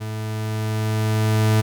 40% pulse tone with level ramp, 108.7 Hz, A2, 21 cents flat, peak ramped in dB -26 to -13 dBFS, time 0-1.62 s, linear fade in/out 20 ms, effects none

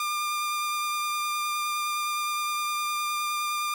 sawtooth tone with vibrato, 1200 Hz, D6, 37 cents sharp, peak -23 dBFS, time 0-3.74 s, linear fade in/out 2 ms, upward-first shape sine, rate 9.7 Hz, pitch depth 10 cents each way, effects none

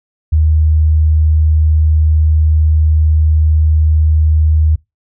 sine tone, 77.78 Hz, D#2, in tune, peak -7 dBFS, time 0.32-4.76 s, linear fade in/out 10 ms, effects noise-tail reverb RT60 0.2 s tail -23 dB re dry

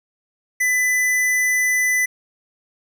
sine tone with hard clipping, 2000 Hz, B6, 21 cents sharp, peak -17 dBFS, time 0.6-2.06 s, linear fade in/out 10 ms, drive 18 dB, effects none

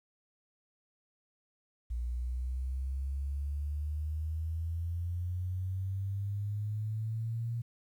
sine exponential sweep, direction up, 58.9 to 118.2 Hz, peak -32 dBFS, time 1.9-7.62 s, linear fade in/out 10 ms, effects 11-bit

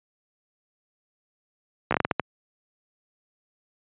slowing click train, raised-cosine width 0.5 ms, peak -6 dBFS, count 8, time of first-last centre 1.91-2.197 s, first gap 14 ms, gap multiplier 1.35, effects high-pass 100 Hz 12 dB/octave + resampled to 8000 Hz

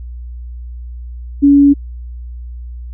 sine tone, 283.2 Hz, C#4, 37 cents sharp, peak -4 dBFS, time 1.42-1.74 s, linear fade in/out 20 ms, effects added 60 Hz sine -25 dBFS peak until 2.93 s

